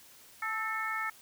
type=harmonic tone with a mistuned harmonic; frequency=436.8 Hz; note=A4; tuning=13 cents flat; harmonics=2 / 3 / 4 / 5; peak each=-41 / -35 / -36 / -38 dBFS; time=0.42-1.1 s; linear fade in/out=5 ms; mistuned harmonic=4; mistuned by=+40 cents; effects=white hiss -56 dBFS RMS until 1.21 s